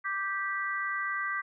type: chord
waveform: sine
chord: G major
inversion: second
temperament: just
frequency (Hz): 1176 / 1568 / 1960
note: D6 / G6 / B6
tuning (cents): +2 / 0 / -14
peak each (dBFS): -34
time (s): 0.04-1.42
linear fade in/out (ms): 20
effects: none